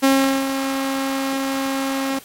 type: tone with ADSR envelope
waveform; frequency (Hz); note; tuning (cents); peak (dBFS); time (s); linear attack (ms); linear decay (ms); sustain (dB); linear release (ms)
sawtooth; 270; C#4; -45; -8; 0.02-2.19; 22; 420; -9; 6
effects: white hiss -44 dBFS RMS until 2.24 s + AAC 48 kbps